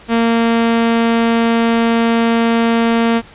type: tone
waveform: sawtooth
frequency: 230.5 Hz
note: A#3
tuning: 19 cents flat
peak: -7 dBFS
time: 0.08-3.22 s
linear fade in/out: 50 ms
effects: pink hiss -40 dBFS RMS until 3.34 s + resampled to 8000 Hz